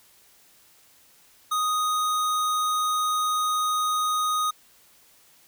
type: tone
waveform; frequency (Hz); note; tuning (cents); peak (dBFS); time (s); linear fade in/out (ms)
square; 1244.5; D#6; 0; -23; 1.51-4.51; 10
effects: white hiss -57 dBFS RMS until 5.47 s